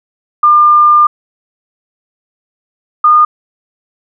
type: tone pair in turn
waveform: sine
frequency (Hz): 1200 / 1219.6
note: D6 / D#6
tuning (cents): +37 / -35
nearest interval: unison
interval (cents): 28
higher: second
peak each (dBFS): -3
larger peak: neither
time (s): 0.43-1.07 / 3.04-3.25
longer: first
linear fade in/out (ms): 5
effects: none